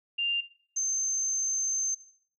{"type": "tone pair in turn", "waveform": "sine", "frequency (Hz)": [2794, 6272], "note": ["F7", "G8"], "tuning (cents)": [0, 0], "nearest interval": "octave + major second", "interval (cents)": 1400, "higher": "second", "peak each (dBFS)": -26, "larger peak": "neither", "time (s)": [[0.18, 0.41], [0.76, 1.95]], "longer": "second", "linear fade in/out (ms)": 10, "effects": ["noise-tail reverb RT60 0.6 s tail -17 dB re dry"]}